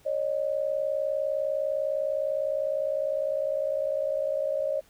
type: tone pair together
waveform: sine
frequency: 551.1 / 611 Hz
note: C#5 / D#5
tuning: -10 / -32 cents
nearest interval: major second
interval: 178 cents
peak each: -28 dBFS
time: 0.05-4.81 s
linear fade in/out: 20 ms
effects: pink hiss -60 dBFS RMS until 4.89 s